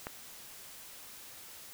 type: click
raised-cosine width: 0.5 ms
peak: -22 dBFS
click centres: 0.069 s
effects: white hiss -50 dBFS RMS until 1.73 s